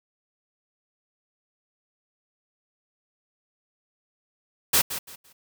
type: noise with echo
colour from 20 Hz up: white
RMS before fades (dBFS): -19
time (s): 4.73-4.82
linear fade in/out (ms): 10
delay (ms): 170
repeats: 3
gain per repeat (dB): -12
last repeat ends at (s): 5.33
effects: none